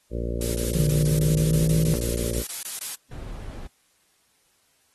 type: harmonic tone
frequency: 58.27 Hz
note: A#1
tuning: in tune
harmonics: 1 / 2 / 3 / 4 / 5 / 6 / 7 / 8 / 9 / 10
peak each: -28 / -33 / -39 / -36 / -41 / -36 / -38 / -37 / -39 / -40 dBFS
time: 0.1-2.44 s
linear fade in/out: 50 ms
type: noise bursts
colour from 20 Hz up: blue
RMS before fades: -30 dBFS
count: 16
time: 0.41-2.95 s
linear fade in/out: 2 ms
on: 140 ms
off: 20 ms
type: tone with pitch glide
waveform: sine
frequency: 150 to 158.28 Hz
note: D3 to D#3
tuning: +37 to +30 cents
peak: -19 dBFS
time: 0.75-1.94 s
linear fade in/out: 0 ms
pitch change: +93 cents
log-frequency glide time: 0.93-1.66 s
type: noise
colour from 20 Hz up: brown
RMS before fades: -36 dBFS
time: 3.11-3.67 s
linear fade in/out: 5 ms
effects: white hiss -65 dBFS RMS until 4.94 s + AAC 32 kbps